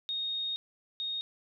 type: tone pair in turn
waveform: sine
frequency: 3717 / 3717 Hz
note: A#7 / A#7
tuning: -6 / -6 cents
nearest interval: unison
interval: 0 cents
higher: neither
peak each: -31 / -32 dBFS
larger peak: first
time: 0.09-0.56 / 1-1.21 s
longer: first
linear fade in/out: 0 ms
effects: none

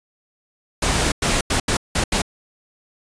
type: noise bursts at uneven times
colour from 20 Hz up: pink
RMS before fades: -19 dBFS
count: 6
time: 0.82-1.12 / 1.22-1.41 / 1.5-1.6 / 1.68-1.77 / 1.95-2.04 / 2.12-2.22 s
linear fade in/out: 5 ms
effects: resampled to 22050 Hz

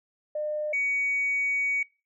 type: tone pair in turn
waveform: sine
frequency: 604 / 2250 Hz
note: D5 / C#7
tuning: +48 / +25 cents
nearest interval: octave + major seventh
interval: 2277 cents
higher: second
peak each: -27 / -23 dBFS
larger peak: second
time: 0.35-0.73 / 0.73-1.83 s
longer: second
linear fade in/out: 5 ms
effects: noise-tail reverb RT60 0.3 s tail -21 dB re dry + tanh soft clip ceiling -19 dBFS

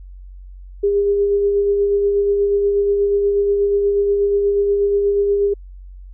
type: tone with tremolo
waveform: sine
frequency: 404 Hz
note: G#4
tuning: 48 cents flat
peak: -12 dBFS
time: 0.83-5.54 s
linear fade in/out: 10 ms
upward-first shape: sine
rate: 8.3 Hz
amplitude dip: 30%
effects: added 46 Hz sine -34 dBFS peak until 6.13 s

